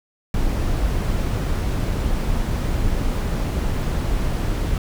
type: noise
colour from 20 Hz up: brown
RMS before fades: -21 dBFS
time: 0.34-4.78 s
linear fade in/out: 2 ms
effects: none